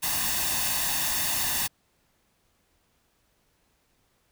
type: noise with comb filter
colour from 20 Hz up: white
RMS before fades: -27 dBFS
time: 0.02-1.68 s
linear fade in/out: 20 ms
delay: 1.1 ms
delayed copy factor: +0.65
effects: pink hiss -69 dBFS RMS until 4.31 s